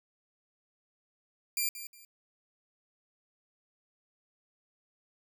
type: tone with echo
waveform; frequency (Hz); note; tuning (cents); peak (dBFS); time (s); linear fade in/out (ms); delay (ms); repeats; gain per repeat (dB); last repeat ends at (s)
5% pulse; 2378; D7; +21; -19; 1.57-1.69; 2; 180; 2; -12; 2.05
effects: none